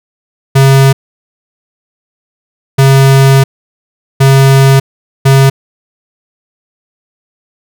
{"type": "tone bursts at uneven times", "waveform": "square", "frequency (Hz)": 135.5, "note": "C#3", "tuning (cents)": -39, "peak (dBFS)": -3, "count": 4, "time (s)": [[0.55, 0.93], [2.78, 3.44], [4.2, 4.8], [5.25, 5.5]], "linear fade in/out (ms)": 10, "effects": []}